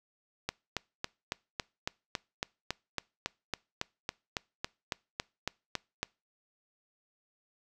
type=click train; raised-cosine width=0.2 ms; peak=-14 dBFS; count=21; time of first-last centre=0.49-6.03 s; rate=3.61 Hz; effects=noise-tail reverb RT60 0.3 s tail -25 dB re dry